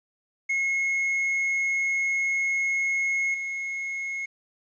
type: tone with level steps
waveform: triangle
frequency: 2169 Hz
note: C#7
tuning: 38 cents flat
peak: -21 / -27 dBFS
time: 0.49-4.26 s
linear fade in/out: 10 ms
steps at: 3.34 s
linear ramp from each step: 2 ms
effects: resampled to 16000 Hz + 10-bit